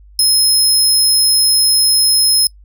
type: tone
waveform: 25% pulse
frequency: 5150 Hz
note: E8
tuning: 41 cents flat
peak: -4 dBFS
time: 0.19-2.47 s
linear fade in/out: 2 ms
effects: noise-tail reverb RT60 0.1 s tail -26 dB re dry + added 50 Hz sine -39 dBFS peak until 2.64 s